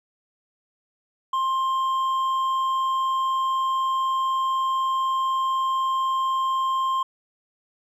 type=tone with hard clipping; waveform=sine; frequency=1056 Hz; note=C6; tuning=16 cents sharp; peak=-22 dBFS; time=1.33-7.03 s; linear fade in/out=5 ms; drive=4 dB; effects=none